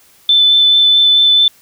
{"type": "tone with vibrato", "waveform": "sine", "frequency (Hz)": 3520, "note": "A7", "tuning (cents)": 0, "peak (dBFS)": -6, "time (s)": [0.29, 1.48], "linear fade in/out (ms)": 2, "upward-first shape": "sine", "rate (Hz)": 4.6, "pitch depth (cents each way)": 9, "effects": ["white hiss -48 dBFS RMS until 1.61 s"]}